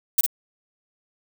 violet noise with echo, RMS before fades -17 dBFS, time 0.18-0.21 s, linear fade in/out 5 ms, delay 54 ms, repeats 1, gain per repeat -4 dB, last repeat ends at 0.264 s, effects none

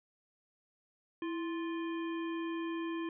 harmonic tone with a mistuned harmonic, 349.2 Hz, F4, in tune, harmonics 1 / 3 / 5 / 7 / 9, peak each -35 / -45 / -49 / -52 / -54 dBFS, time 1.22-3.09 s, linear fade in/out 2 ms, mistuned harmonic 1, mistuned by -94 cents, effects none

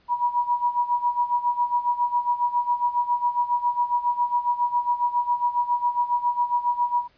sine tone with tremolo, 967 Hz, B5, 37 cents flat, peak -17 dBFS, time 0.08-7.08 s, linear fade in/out 50 ms, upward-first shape sine, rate 7.3 Hz, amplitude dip 80%, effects pink hiss -61 dBFS RMS until 7.17 s + resampled to 11025 Hz

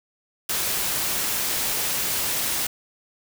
white noise, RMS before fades -25 dBFS, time 0.49-2.67 s, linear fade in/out 5 ms, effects none

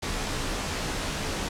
pink noise with comb filter, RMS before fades -30 dBFS, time 0.02-1.49 s, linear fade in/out 10 ms, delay 17 ms, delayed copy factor -0.6, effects low-pass 8000 Hz 12 dB/octave

